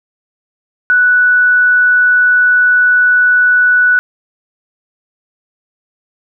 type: tone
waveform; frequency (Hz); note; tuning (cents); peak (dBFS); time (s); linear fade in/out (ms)
sine; 1480; F#6; 0; -6; 0.9-3.99; 0
effects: none

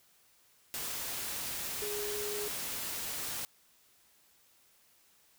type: tone in noise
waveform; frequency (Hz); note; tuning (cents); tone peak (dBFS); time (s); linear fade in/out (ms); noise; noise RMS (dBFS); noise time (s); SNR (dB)
sine; 415.3; G#4; 0; -37; 1.82-2.48; 0; white; -38; 0.74-3.45; -2
effects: white hiss -66 dBFS RMS until 5.38 s

